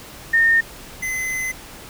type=tone pair in turn; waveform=sine / square; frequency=1828 / 2039 Hz; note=A#6 / C7; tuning=-34 / -45 cents; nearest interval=major second; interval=189 cents; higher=second; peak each=-12 / -23 dBFS; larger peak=first; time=0.33-0.61 / 1.02-1.52 s; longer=second; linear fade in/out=10 ms; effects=pink hiss -39 dBFS RMS until 1.89 s